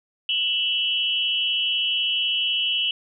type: tone with amplitude modulation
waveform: sine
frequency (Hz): 2960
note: F#7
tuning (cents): 0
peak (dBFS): -16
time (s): 0.29-2.91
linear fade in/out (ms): 2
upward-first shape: sine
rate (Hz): 276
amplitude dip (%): 95
effects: none